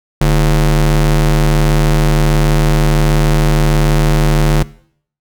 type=ring-modulated tone; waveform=square; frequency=92.5 Hz; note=F#2; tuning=in tune; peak=-6 dBFS; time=0.21-4.63 s; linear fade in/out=5 ms; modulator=53.2 Hz; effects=noise-tail reverb RT60 0.6 s tail -20 dB re dry